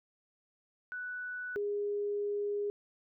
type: tone pair in turn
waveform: sine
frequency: 1484 / 410.1 Hz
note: F#6 / G#4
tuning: +5 / -22 cents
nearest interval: octave + minor seventh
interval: 2227 cents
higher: first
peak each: -37 / -31 dBFS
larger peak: second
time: 0.92-1.56 / 1.56-2.7 s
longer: second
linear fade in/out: 0 ms
effects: none